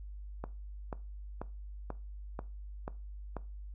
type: click train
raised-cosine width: 1 ms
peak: -24 dBFS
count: 7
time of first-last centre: 0.44-3.367 s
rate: 2.05 Hz
effects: noise-tail reverb RT60 0.3 s tail -18 dB re dry + added 50 Hz sine -42 dBFS peak until 3.74 s